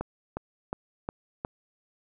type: click train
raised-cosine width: 1 ms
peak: -17 dBFS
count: 5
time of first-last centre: 0.01-1.449 s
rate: 2.78 Hz
effects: none